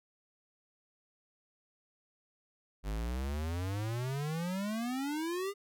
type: exponential sweep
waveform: square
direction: up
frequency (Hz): 49 to 410.7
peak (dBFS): -34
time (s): 2.83-5.54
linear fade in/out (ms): 50
effects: none